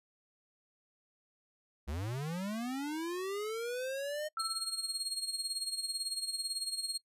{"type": "linear sweep", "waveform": "square", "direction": "up", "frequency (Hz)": [64.5, 618], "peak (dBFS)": -36, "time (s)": [1.87, 4.29], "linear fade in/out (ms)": 20}
{"type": "tone with exponential decay", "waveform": "sine", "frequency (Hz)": 1330, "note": "E6", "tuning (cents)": 15, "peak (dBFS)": -33, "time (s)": [4.37, 5.02], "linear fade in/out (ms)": 2, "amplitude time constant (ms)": 140}
{"type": "tone with tremolo", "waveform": "30% pulse", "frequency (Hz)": 4260, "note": "C8", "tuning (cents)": 30, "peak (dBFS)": -29, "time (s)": [4.39, 6.98], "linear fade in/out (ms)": 10, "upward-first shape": "sine", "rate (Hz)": 18, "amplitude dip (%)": 70}
{"effects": ["noise-tail reverb RT60 0.1 s tail -25 dB re dry", "resampled to 32000 Hz"]}